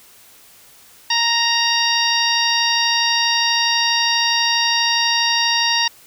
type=harmonic tone; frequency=932.3 Hz; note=A#5; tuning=in tune; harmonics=1 / 2 / 3 / 4 / 5 / 6; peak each=-22 / -22 / -22 / -22 / -22 / -22 dBFS; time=1.1-5.88 s; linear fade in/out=5 ms; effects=white hiss -47 dBFS RMS until 6.06 s